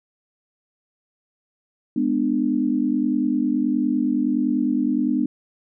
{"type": "chord", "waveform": "sine", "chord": "G# diminished", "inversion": "none", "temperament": "just", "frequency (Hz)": [207.7, 249.2, 299], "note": ["G#3", "B3", "D4"], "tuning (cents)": [0, 16, 31], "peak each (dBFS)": [-26, -21, -22], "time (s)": [1.96, 5.26], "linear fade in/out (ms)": 5, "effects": []}